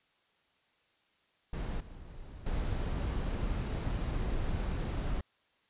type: noise with level steps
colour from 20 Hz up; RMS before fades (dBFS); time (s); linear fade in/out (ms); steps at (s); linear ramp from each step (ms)
brown; -35 / -48 / -33; 1.53-5.21; 5; 1.8 / 2.46; 5
effects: white hiss -71 dBFS RMS until 5.69 s + resampled to 8000 Hz